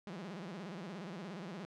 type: tone with vibrato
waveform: sawtooth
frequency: 185 Hz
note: F#3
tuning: in tune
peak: -39 dBFS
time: 0.07-1.65 s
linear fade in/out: 0 ms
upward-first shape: sine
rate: 17 Hz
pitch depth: 230 cents each way
effects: low-pass 5000 Hz 12 dB/octave